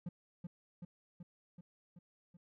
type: tone with echo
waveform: triangle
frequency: 174.61 Hz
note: F3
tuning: in tune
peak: -36 dBFS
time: 0.06-0.09 s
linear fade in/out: 5 ms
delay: 380 ms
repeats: 6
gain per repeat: -3 dB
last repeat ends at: 2.37 s
effects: none